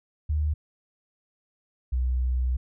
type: tone pair in turn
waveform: sine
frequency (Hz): 75.6 / 62.79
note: D#2 / B1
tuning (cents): -49 / +29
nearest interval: minor third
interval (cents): 322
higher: first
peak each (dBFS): -22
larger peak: neither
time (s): 0.29-0.54 / 1.92-2.57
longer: second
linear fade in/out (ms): 10
effects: none